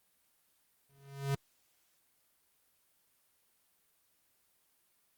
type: tone with exponential growth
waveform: square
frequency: 138.59 Hz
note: C#3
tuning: in tune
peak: -28 dBFS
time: 0.89-1.35 s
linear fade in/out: 5 ms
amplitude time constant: 98 ms
effects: white hiss -73 dBFS RMS until 5.17 s + Opus 32 kbps